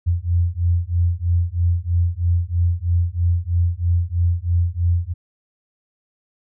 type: beating tone pair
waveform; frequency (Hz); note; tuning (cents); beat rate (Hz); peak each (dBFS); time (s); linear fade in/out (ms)
sine; 85.2 / 88.3; F2 / F2; -42 / +20; 3.1; -19; 0.06-5.14; 20
effects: none